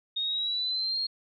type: exponential sweep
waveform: sine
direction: up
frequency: 3700 to 4275 Hz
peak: -27 dBFS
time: 0.16-1.07 s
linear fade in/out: 10 ms
effects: none